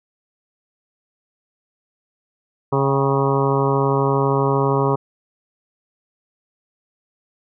harmonic tone with a mistuned harmonic, 137.5 Hz, C#3, 14 cents flat, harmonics 1 / 2 / 3 / 4 / 5 / 6 / 7 / 8 / 9, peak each -20 / -25 / -20 / -26 / -31 / -28 / -24 / -26 / -30 dBFS, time 2.72-4.96 s, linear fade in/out 10 ms, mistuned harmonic 6, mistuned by -51 cents, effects none

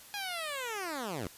10% pulse linear sweep, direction down, 830.6 to 77.78 Hz, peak -27 dBFS, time 0.14-1.27 s, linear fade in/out 0 ms, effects white hiss -53 dBFS RMS until 1.37 s + resampled to 32000 Hz

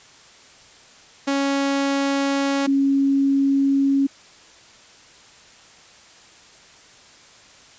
sawtooth / sine tone pair in turn, 277.2 / 275.3 Hz, C#4 / C#4, 0 / -12 cents, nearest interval unison, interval 12 cents, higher first, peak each -15 dBFS, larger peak neither, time 1.27-2.67 / 2.67-4.07 s, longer neither, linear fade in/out 10 ms, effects white hiss -48 dBFS RMS until 7.78 s + resampled to 16000 Hz

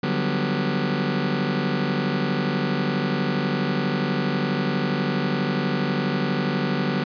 sawtooth chord, G major seventh, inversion second, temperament just, 147 / 183.75 / 196 / 245 Hz, D3 / F#3 / G3 / B3, +2 / -12 / 0 / -14 cents, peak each -23 dBFS, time 0.03-7.04 s, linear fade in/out 5 ms, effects resampled to 11025 Hz

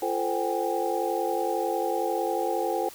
sine tone cluster, 344.8 / 443 / 518 / 765 / 816 Hz, F4 / A4 / C5 / G5 / G#5, -22 / +12 / -17 / -42 / -31 cents, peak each -31 dBFS, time 0.02-2.89 s, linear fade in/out 5 ms, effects white hiss -46 dBFS RMS until 2.94 s

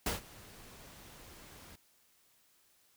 pink noise with ADSR envelope, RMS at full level -32 dBFS, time 0.06-1.76 s, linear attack 4 ms, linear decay 140 ms, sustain -22 dB, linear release 8 ms, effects white hiss -69 dBFS RMS until 2.96 s

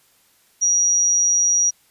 sine tone, 5760 Hz, F#8, 47 cents flat, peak -14 dBFS, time 0.61-1.71 s, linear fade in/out 20 ms, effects white hiss -58 dBFS RMS until 1.9 s + resampled to 32000 Hz

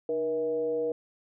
sine tone with frequency modulation, 477.2 Hz, A#4, 41 cents sharp, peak -26 dBFS, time 0.09-0.92 s, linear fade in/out 2 ms, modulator 172 Hz, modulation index 0.54, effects none

